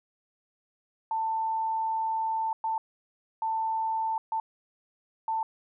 sine tone bursts at uneven times, 890 Hz, A5, 20 cents sharp, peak -26 dBFS, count 5, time 1.11-2.53 / 2.64-2.78 / 3.42-4.18 / 4.32-4.4 / 5.28-5.43 s, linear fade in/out 2 ms, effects none

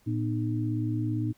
sine tone cluster, 114.5 / 249.6 / 307.3 Hz, A#2 / B3 / D#4, -31 / +19 / -21 cents, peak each -28 / -35 / -31 dBFS, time 0.06-1.33 s, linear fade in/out 20 ms, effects pink hiss -65 dBFS RMS until 1.37 s

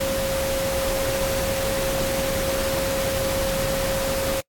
sine tone in noise, 540 Hz, C#5, 45 cents flat, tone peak -23 dBFS, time 0-4.41 s, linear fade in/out 10 ms, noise pink, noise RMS -27 dBFS, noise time 0-4.41 s, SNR +1 dB, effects noise-tail reverb RT60 0.1 s tail -25 dB re dry + AAC 64 kbps

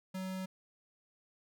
square tone, 187.7 Hz, F#3, 25 cents sharp, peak -38 dBFS, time 0.14-0.46 s, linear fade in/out 10 ms, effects none

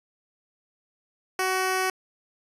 10% pulse tone, 374.9 Hz, F#4, 23 cents sharp, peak -15 dBFS, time 1.39-1.9 s, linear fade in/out 2 ms, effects resampled to 32000 Hz

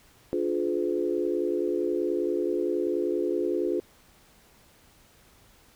sine chord, D diminished seventh, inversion none, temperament just, 293.7 / 352.4 / 422.9 / 507.5 Hz, D4 / F4 / Ab4 / Cb5, 0 / +16 / +31 / +47 cents, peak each -32 / -27 / -30 / -33 dBFS, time 0.33-3.8 s, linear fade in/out 0 ms, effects pink hiss -58 dBFS RMS until 5.75 s

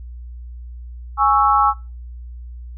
sine chord, C# minor, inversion second, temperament equal, 830.6 / 1108.7 / 1318.5 Hz, G#5 / C#6 / E6, 0 / 0 / 0 cents, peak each -16 dBFS, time 1.17-1.74 s, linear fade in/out 50 ms, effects noise-tail reverb RT60 0.3 s tail -23 dB re dry + added 60 Hz sine -31 dBFS peak until 2.77 s

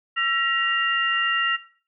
sine tone cluster, 1349 / 1903 / 2794 Hz, E6 / A#6 / F7, +40 / +35 / 0 cents, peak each -25 dBFS, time 0.16-1.57 s, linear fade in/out 20 ms, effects noise-tail reverb RT60 0.5 s tail -18 dB re dry

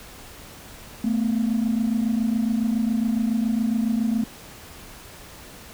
sine tone pair together, 220 / 247.2 Hz, A3 / B3, 0 / +2 cents, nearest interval major second, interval 202 cents, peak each -20 / -23 dBFS, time 1.04-4.24 s, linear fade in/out 5 ms, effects tanh soft clip ceiling -15 dBFS + pink hiss -43 dBFS RMS until 5.73 s

